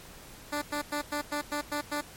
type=tone bursts; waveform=10% pulse; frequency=293.7 Hz; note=D4; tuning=in tune; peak=-21 dBFS; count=8; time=0.52-2.013 s; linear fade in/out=10 ms; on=100 ms; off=99 ms; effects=pink hiss -49 dBFS RMS until 2.16 s + MP3 64 kbps